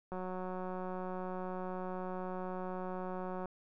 click train, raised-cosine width 1 ms, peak -28 dBFS, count 615, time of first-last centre 0.12-3.457 s, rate 184 Hz, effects none

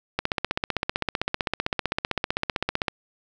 click train, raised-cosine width 0.3 ms, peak -7 dBFS, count 43, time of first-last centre 0.19-2.882 s, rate 15.6 Hz, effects none

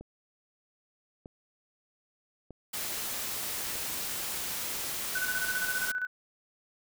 click train, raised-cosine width 2 ms, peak -31 dBFS, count 4, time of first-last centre 0.01-3.755 s, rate 0.801 Hz
white noise, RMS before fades -35 dBFS, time 2.73-5.92 s, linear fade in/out 10 ms
sine tone with tremolo, 1497 Hz, F#6, 20 cents sharp, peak -28 dBFS, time 5.15-6.07 s, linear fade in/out 5 ms, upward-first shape square, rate 15 Hz, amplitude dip 60%
effects none

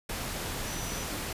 sine tone in noise, 5930 Hz, F#8, 3 cents sharp, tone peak -42 dBFS, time 0.67-1.04 s, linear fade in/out 5 ms, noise pink, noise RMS -35 dBFS, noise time 0.09-1.33 s, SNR -10 dB, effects resampled to 32000 Hz

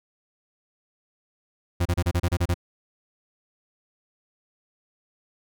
40% pulse tone bursts, 87.31 Hz, F2, in tune, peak -19 dBFS, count 9, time 1.8-2.543 s, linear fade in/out 10 ms, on 55 ms, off 31 ms, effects none

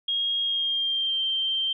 sine tone with pitch glide, 3264 to 3142 Hz, G#7 to G7, -31 to +3 cents, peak -23 dBFS, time 0.08-1.73 s, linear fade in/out 5 ms, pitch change -66 cents, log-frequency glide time 0.42-1.2 s, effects none

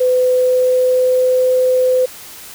sine tone with pitch glide, 505 to 509.1 Hz, B4 to C5, +39 to -47 cents, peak -10 dBFS, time 0-2.06 s, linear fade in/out 10 ms, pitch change +14 cents, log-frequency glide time 0.28-1.49 s, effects white hiss -35 dBFS RMS until 2.54 s

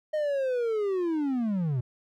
triangle linear sweep, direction down, 622.3 to 116.54 Hz, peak -23 dBFS, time 0.13-1.81 s, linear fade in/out 10 ms, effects none

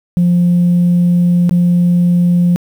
sine tone with dropouts, 175.4 Hz, F3, 8 cents sharp, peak -6 dBFS, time 0.17-2.56 s, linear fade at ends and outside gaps 0 ms, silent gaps 1.494-1.51 s, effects tanh soft clip ceiling -5 dBFS + 7-bit

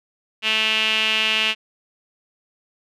sawtooth tone with band-pass filter, 218.6 Hz, A3, 11 cents flat, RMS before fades -20 dBFS, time 0.42-1.55 s, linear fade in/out 50 ms, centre 2800 Hz, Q 5.8, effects none

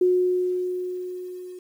sine tone with level ramp, 363.3 Hz, F#4, 32 cents flat, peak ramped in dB -15 to -36 dBFS, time 0.01-1.59 s, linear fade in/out 5 ms, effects 9-bit

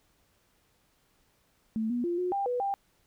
sine tone with pitch steps, 220.9 / 242.4 / 346.7 / 361.1 / 795 / 491.8 / 793 Hz, A3 / B3 / F4 / F#4 / G5 / B4 / G5, +7 / -32 / -13 / -42 / +24 / -7 / +20 cents, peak -27 dBFS, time 1.76-2.74 s, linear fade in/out 0 ms, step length 140 ms, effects pink hiss -69 dBFS RMS until 3.06 s

